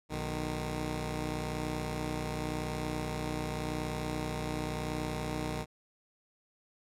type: tone pair together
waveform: 10% pulse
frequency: 60.9 / 153.46 Hz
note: B1 / D#3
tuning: -24 / -24 cents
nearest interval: octave + major third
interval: 1600 cents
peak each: -28 dBFS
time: 0.09-5.66 s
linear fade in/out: 50 ms
effects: low-pass 12000 Hz 12 dB/octave